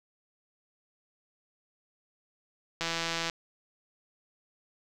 click train, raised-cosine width 0.2 ms, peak -14 dBFS, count 82, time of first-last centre 2.81-3.298 s, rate 166 Hz, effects none

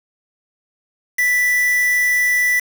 triangle tone with quantisation, 1975.5 Hz, B6, in tune, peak -12 dBFS, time 1.18-2.6 s, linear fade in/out 10 ms, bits 4, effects none

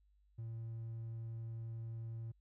triangle tone, 113.9 Hz, A#2, 40 cents flat, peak -39 dBFS, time 0.38-2.32 s, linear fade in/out 10 ms, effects tanh soft clip ceiling -36 dBFS + added 50 Hz sine -68 dBFS peak until 2.4 s

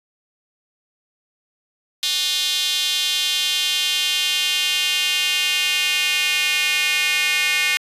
square tone with high-pass filter sweep, 165 Hz, E3, 2 cents sharp, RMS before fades -20 dBFS, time 2.03-7.77 s, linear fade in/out 0 ms, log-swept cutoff 3600 to 2300 Hz, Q 3.4, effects resampled to 32000 Hz

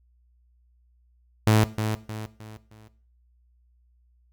sawtooth tone with echo, 108.4 Hz, A2, 25 cents flat, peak -12 dBFS, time 1.47-1.64 s, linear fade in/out 0 ms, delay 310 ms, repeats 4, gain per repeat -8 dB, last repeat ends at 2.88 s, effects noise-tail reverb RT60 0.5 s tail -17 dB re dry + added 60 Hz sine -59 dBFS peak until 4.32 s

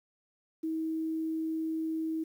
sine tone with quantisation, 320.2 Hz, D#4, 50 cents sharp, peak -30 dBFS, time 0.63-2.24 s, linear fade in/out 10 ms, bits 10, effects none

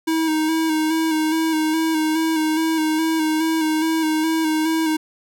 square tone with vibrato, 317.3 Hz, D#4, 34 cents sharp, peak -18 dBFS, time 0.07-4.97 s, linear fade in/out 10 ms, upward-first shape square, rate 2.4 Hz, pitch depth 27 cents each way, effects none

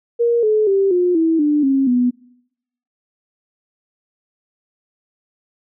sine tone with pitch steps, 470.9 / 429.3 / 391.4 / 356.9 / 325.4 / 296.6 / 270.5 / 246.6 Hz, A#4 / A4 / G4 / F4 / E4 / D4 / C#4 / B3, +18 / -43 / -3 / +38 / -22 / +17 / -42 / -2 cents, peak -12 dBFS, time 0.19-2.11 s, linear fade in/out 20 ms, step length 240 ms, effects noise-tail reverb RT60 0.8 s tail -24 dB re dry

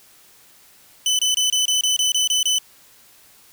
25% pulse tone bursts, 3010 Hz, F#7, 29 cents sharp, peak -13 dBFS, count 10, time 1.06-2.585 s, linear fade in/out 2 ms, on 130 ms, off 25 ms, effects white hiss -51 dBFS RMS until 3.52 s

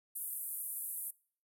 white band-pass noise, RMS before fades -41 dBFS, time 0.15-1.11 s, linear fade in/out 10 ms, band 9500 to 14000 Hz, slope 48 dB/octave, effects noise-tail reverb RT60 0.5 s tail -24 dB re dry

